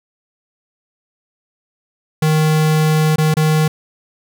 square tone with dropouts, 155.56 Hz, D#3, in tune, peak -12 dBFS, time 2.22-3.68 s, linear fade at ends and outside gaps 5 ms, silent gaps 3.16-3.182 / 3.341-3.368 s, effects none

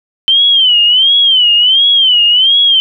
sine tone with vibrato, 3078 Hz, G7, 32 cents flat, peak -5 dBFS, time 0.28-2.8 s, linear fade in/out 0 ms, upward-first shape sine, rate 1.4 Hz, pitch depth 140 cents each way, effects none

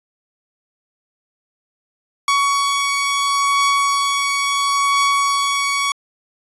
sawtooth beating tone pair, 1122 / 1122.73 Hz, C#6 / C#6, +21 / +22 cents, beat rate 0.73 Hz, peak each -12 / -21 dBFS, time 2.28-5.92 s, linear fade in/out 2 ms, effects resampled to 24000 Hz

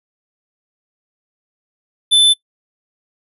square tone, 3520 Hz, A7, in tune, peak -8 dBFS, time 2.11-2.34 s, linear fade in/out 20 ms, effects noise-tail reverb RT60 0.1 s tail -24 dB re dry + resampled to 32000 Hz

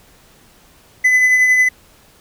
triangle tone with tremolo, 2010 Hz, B6, 30 cents sharp, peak -6 dBFS, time 1.04-1.69 s, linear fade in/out 10 ms, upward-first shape triangle, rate 11 Hz, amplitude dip 40%, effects pink hiss -49 dBFS RMS until 2.2 s

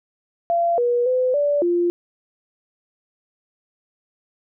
sine tone with pitch steps, 684 / 482.6 / 508 / 580 / 348.1 Hz, F5 / B4 / B4 / D5 / F4, -36 / -40 / +49 / -22 / -6 cents, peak -16 dBFS, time 0.5-1.9 s, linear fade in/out 0 ms, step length 280 ms, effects none

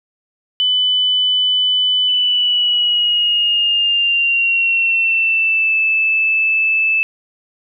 sine tone with pitch glide, 3000 to 2627 Hz, F#7 to E7, +23 to -7 cents, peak -12 dBFS, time 0.6-7.03 s, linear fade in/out 0 ms, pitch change -230 cents, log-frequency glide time 2.05-5.76 s, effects none

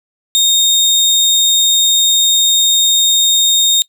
30% pulse tone, 3692 Hz, A#7, 17 cents flat, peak -6 dBFS, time 0.35-3.82 s, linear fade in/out 0 ms, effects noise-tail reverb RT60 0.1 s tail -23 dB re dry

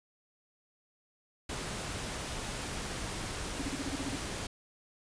pink noise, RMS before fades -38 dBFS, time 1.49-4.47 s, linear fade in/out 5 ms
sine tone bursts, 277.2 Hz, C#4, in tune, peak -33 dBFS, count 9, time 3.59-4.158 s, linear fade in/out 5 ms, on 32 ms, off 35 ms
effects resampled to 22050 Hz

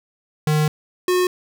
square tone pair in turn, 152.6 / 362.9 Hz, D#3 / F#4, -33 / -34 cents, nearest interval octave + minor third, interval 1499 cents, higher second, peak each -16 dBFS, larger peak neither, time 0.47-0.68 / 1.08-1.27 s, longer first, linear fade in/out 2 ms, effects none

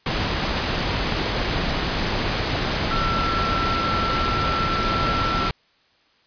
sine tone in noise, 1344 Hz, E6, 33 cents sharp, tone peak -23 dBFS, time 2.91-5.49 s, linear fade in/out 2 ms, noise pink, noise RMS -23 dBFS, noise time 0.06-5.51 s, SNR -3 dB, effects white hiss -60 dBFS RMS until 6.26 s + resampled to 11025 Hz

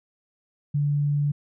sine tone, 145.1 Hz, D3, 21 cents flat, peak -20 dBFS, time 0.74-1.32 s, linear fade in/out 10 ms, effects none

